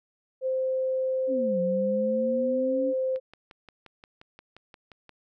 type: tone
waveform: sine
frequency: 521 Hz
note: C5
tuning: 7 cents flat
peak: -24 dBFS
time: 0.41-3.2 s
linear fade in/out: 50 ms
type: linear two-way sweep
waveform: sine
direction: down then up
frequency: 284.9 to 179.8 to 282.3 Hz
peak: -28 dBFS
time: 1.27-2.94 s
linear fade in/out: 50 ms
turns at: 1.6 s
type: click train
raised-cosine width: 0.3 ms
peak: -31 dBFS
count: 12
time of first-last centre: 3.16-5.093 s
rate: 5.69 Hz
effects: none